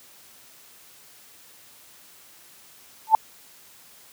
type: tone with exponential growth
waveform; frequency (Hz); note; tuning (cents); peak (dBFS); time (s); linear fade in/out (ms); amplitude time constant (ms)
sine; 880; A5; 0; -6; 3.07-3.15; 2; 16
effects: white hiss -51 dBFS RMS until 4.12 s + high-pass 80 Hz 12 dB/octave